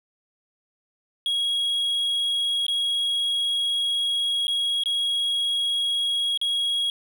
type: tone with dropouts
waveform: triangle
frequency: 3308 Hz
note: G#7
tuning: 8 cents flat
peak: -20 dBFS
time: 1.26-6.9 s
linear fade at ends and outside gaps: 1 ms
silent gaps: 2.666-2.682 / 4.47-4.48 / 4.836-4.858 / 6.375-6.414 s
effects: none